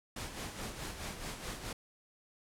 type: noise with tremolo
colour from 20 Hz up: pink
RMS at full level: -40 dBFS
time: 0.16-1.73 s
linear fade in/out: 5 ms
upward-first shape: sine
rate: 4.7 Hz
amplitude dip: 55%
effects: low-pass 11000 Hz 12 dB/octave